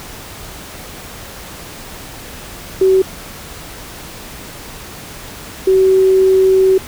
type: tone pair in turn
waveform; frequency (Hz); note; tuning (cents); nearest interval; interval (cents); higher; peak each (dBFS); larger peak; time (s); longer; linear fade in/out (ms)
sine; 379.4 / 379.4; F#4 / F#4; +43 / +43; unison; 0; neither; -7; neither; 2.81-3.02 / 5.67-6.78; second; 5
effects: pink hiss -32 dBFS RMS until 6.87 s